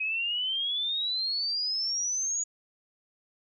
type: exponential sweep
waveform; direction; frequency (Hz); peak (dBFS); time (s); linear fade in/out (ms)
sine; up; 2521 to 6840; -27; 0-2.44; 10
effects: none